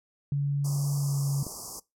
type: tone with pitch glide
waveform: sine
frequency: 142 to 139.72 Hz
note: C#3 to C#3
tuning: +42 to +14 cents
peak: -24 dBFS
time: 0.32-1.43 s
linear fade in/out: 2 ms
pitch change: -28 cents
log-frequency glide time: 0.96-1.19 s
type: band-stop noise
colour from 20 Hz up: white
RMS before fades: -37 dBFS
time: 0.64-1.8 s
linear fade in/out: 10 ms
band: 1200 to 4800 Hz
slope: 96 dB/octave
type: click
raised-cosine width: 2 ms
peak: -24 dBFS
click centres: 1.467 s
effects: noise-tail reverb RT60 0.2 s tail -21 dB re dry + low-pass 11000 Hz 12 dB/octave